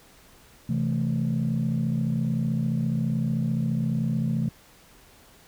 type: chord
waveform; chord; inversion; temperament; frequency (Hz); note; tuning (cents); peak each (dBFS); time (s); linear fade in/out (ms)
sine; A minor; first; equal; 130.81 / 164.81 / 220; C3 / E3 / A3; 0 / 0 / 0; -26; 0.69-4.49; 5
effects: tanh soft clip ceiling -17 dBFS + pink hiss -54 dBFS RMS until 5.47 s